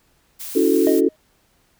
blue noise, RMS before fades -32 dBFS, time 0.39-1.01 s, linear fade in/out 20 ms
sine chord, F# minor seventh, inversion second, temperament equal with one note detuned, 283.2 / 329.6 / 370 / 440 Hz, C#4 / E4 / F#4 / A4, +37 / 0 / 0 / 0 cents, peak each -19 dBFS, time 0.55-1.09 s, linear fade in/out 10 ms
triangle tone with exponential decay, 622.3 Hz, D#5, in tune, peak -16 dBFS, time 0.87-1.16 s, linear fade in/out 0 ms, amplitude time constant 63 ms
effects pink hiss -61 dBFS RMS until 1.79 s

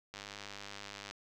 click train, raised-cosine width 0.2 ms, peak -27 dBFS, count 99, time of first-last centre 0.14-1.11 s, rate 101 Hz, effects none

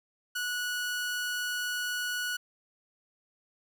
sawtooth tone, 1468 Hz, F#6, 14 cents flat, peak -27 dBFS, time 0.35-2.37 s, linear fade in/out 10 ms, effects none

